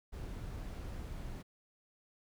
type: noise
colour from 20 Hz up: brown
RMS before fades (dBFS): -43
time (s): 0.12-1.43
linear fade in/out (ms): 20
effects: none